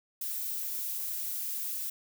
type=noise; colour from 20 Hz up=violet; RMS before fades=-35 dBFS; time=0.21-1.9 s; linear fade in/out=5 ms; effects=none